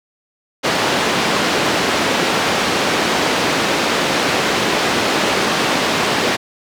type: band-pass noise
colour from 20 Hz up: pink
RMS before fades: -17 dBFS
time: 0.63-6.37 s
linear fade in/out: 20 ms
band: 240 to 4700 Hz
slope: 12 dB/octave
effects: none